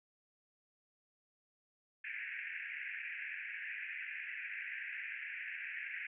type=band-pass noise; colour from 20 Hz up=pink; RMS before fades=-44 dBFS; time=2.04-6.07 s; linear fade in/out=5 ms; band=1600 to 2600 Hz; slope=96 dB/octave; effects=none